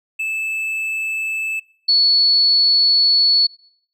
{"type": "tone pair in turn", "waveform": ["triangle", "sine"], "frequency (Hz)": [2624, 4413], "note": ["E7", "C#8"], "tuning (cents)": [-9, -9], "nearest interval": "major sixth", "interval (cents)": 900, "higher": "second", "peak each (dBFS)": [-18, -11], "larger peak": "second", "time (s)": [[0.19, 1.6], [1.88, 3.47]], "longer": "second", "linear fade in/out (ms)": 10, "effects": ["noise-tail reverb RT60 0.7 s tail -23 dB re dry"]}